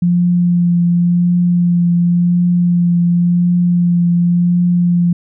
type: tone with vibrato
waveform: sine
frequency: 174.61 Hz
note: F3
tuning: in tune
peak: -9 dBFS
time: 0.02-5.13 s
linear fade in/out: 5 ms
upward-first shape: triangle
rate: 0.92 Hz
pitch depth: 17 cents each way
effects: none